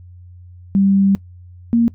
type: tone pair in turn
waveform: sine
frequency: 196 / 233.1 Hz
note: G3 / A#3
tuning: 0 / 0 cents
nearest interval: minor third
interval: 300 cents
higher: second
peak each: -10 dBFS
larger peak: neither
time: 0.75-1.15 / 1.73-1.88 s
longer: first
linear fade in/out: 0 ms
effects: noise-tail reverb RT60 0.1 s tail -21 dB re dry + added 89 Hz sine -37 dBFS peak until 1.94 s